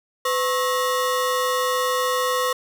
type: ring-modulated tone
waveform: 35% pulse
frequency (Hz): 797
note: G5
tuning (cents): +28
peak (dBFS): -15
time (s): 0.25-2.53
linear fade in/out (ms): 5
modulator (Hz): 292
effects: none